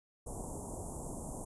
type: band-stop noise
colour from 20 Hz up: pink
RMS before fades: -42 dBFS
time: 0.26-1.45 s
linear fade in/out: 10 ms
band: 970 to 7200 Hz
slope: 48 dB/octave
effects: resampled to 24000 Hz